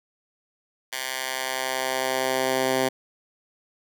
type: tone with high-pass filter sweep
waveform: 10% pulse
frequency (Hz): 130.81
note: C3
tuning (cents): 0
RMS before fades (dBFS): -26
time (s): 0.92-2.89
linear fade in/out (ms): 10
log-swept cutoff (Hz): 1700 to 260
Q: 0.7
effects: none